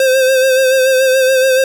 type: tone with vibrato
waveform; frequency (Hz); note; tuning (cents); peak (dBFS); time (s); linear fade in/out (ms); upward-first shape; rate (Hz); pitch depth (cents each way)
square; 523.3; C5; 0; -9; 0-1.64; 2; sine; 7; 37
effects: none